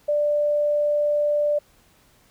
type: tone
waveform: sine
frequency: 590 Hz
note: D5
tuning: 8 cents sharp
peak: -18 dBFS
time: 0.08-1.59 s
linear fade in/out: 10 ms
effects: pink hiss -58 dBFS RMS until 2.3 s